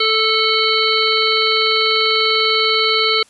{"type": "harmonic tone", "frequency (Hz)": 439.8, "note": "A4", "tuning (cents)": -1, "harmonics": [1, 3, 5, 7, 9, 10], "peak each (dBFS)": [-20, -20, -20, -20, -20, -20], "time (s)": [0, 3.23], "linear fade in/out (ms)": 5, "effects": ["white hiss -51 dBFS RMS until 3.29 s", "resampled to 24000 Hz"]}